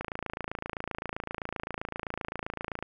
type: click train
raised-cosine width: 0.5 ms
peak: -18 dBFS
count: 79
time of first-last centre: 0.01-2.826 s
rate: 27.7 Hz
effects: none